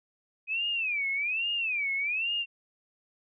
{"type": "tone with vibrato", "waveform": "sine", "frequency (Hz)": 2489, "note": "D#7", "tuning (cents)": 0, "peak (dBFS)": -27, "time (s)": [0.47, 2.46], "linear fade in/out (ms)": 50, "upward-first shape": "sine", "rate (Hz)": 1.2, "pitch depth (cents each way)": 230, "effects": []}